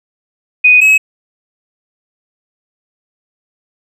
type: tone pair in turn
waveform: sine / triangle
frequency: 2489 / 2562 Hz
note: D#7 / E7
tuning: 0 / -50 cents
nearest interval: minor second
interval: 50 cents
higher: second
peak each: -3 dBFS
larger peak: neither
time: 0.64-0.81 / 0.81-0.98 s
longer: neither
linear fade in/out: 10 ms
effects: none